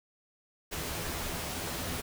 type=noise with comb filter; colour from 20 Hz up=pink; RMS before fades=-36 dBFS; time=0.71-2.02 s; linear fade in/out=20 ms; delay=12 ms; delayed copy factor=+0.55; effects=none